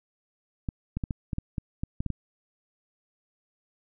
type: clicks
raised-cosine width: 5 ms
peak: -17 dBFS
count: 11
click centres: 0.688 / 0.97 / 1.038 / 1.108 / 1.332 / 1.384 / 1.582 / 1.835 / 2.005 / 2.063 / 2.103 s
effects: none